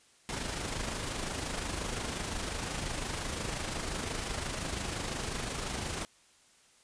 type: noise with amplitude modulation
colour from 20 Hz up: pink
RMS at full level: -34 dBFS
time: 0.29-6.05 s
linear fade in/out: 0 ms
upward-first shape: sine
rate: 25.7 Hz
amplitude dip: 45%
effects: white hiss -63 dBFS RMS until 6.83 s + resampled to 22050 Hz